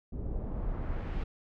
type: noise with low-pass filter sweep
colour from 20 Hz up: brown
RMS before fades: -34 dBFS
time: 0.12-1.24 s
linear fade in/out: 10 ms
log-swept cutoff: 390 to 3200 Hz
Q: 0.91
effects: none